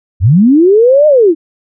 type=linear two-way sweep; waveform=sine; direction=up then down; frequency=74.7 to 619 to 299.4 Hz; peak=-3 dBFS; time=0.2-1.35 s; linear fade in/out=50 ms; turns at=1.07 s; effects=none